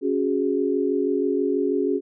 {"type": "chord", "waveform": "sine", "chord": "C# suspended fourth", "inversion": "none", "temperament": "just", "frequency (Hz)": [277.2, 369.6, 415.8], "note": ["C#4", "F#4", "G#4"], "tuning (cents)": [0, -2, 2], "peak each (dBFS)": -24, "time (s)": [0.01, 2.01], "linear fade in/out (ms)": 50, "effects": []}